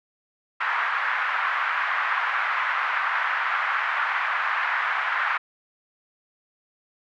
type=band-pass noise; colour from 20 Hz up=white; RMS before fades=-25 dBFS; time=0.6-5.38 s; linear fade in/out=10 ms; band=1000 to 1800 Hz; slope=24 dB/octave; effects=none